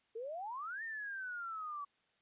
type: exponential two-way sweep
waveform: sine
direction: up then down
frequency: 434.2 to 1845 to 1133 Hz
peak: -40 dBFS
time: 0.15-1.85 s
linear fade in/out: 10 ms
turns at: 0.83 s
effects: white hiss -75 dBFS RMS until 2.21 s + resampled to 8000 Hz